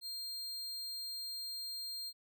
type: tone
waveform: 40% pulse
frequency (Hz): 4200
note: C8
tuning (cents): +6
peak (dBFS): -39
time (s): 0.01-2.13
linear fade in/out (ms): 50
effects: none